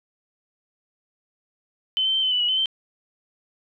sine tone with pitch steps, 3060 / 3097 / 3115 / 3051 / 2974 / 2917 / 3055 / 3115 Hz, G7 / G7 / G7 / G7 / F#7 / F#7 / G7 / G7, -42 / -22 / -12 / -48 / +8 / -25 / -45 / -12 cents, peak -19 dBFS, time 1.97-2.658 s, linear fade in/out 0 ms, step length 86 ms, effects none

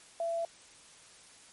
sine tone with quantisation, 671 Hz, E5, 31 cents sharp, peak -30 dBFS, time 0.2-0.45 s, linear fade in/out 2 ms, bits 9, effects white hiss -56 dBFS RMS until 1.52 s + MP3 48 kbps

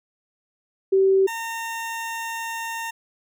sine / 20% pulse tone pair in turn, 385.3 / 914.1 Hz, G4 / A#5, -30 / -34 cents, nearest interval octave + minor third, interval 1496 cents, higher second, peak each -14 / -23 dBFS, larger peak first, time 0.92-1.27 / 1.27-2.91 s, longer second, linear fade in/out 10 ms, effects none

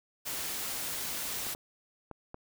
white noise, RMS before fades -36 dBFS, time 0.25-1.55 s, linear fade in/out 20 ms
clicks, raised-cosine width 1 ms, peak -28 dBFS, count 4, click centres 1.467 / 1.549 / 2.113 / 2.344 s
effects none

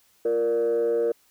sine tone with frequency modulation, 466.2 Hz, A#4, in tune, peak -19 dBFS, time 0.25-1.12 s, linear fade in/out 5 ms, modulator 120 Hz, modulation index 0.65, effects tanh soft clip ceiling -17 dBFS + white hiss -62 dBFS RMS until 1.3 s

